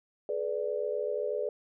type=chord; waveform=sine; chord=G# diminished; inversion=none; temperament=equal with one note detuned; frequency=426 / 493.9 / 587.3 Hz; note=G#4 / B4 / D5; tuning=+44 / 0 / 0 cents; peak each=-33 / -34 / -34 dBFS; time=0.29-1.49 s; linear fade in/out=2 ms; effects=none